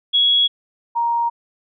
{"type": "tone pair in turn", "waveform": "sine", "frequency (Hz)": [3340, 937.3], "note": ["G#7", "A#5"], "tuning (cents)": [9, 9], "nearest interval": "octave + minor seventh", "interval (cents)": 2200, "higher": "first", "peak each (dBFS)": [-12, -16], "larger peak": "first", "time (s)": [[0.13, 0.48], [0.95, 1.3]], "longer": "neither", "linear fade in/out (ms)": 20, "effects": []}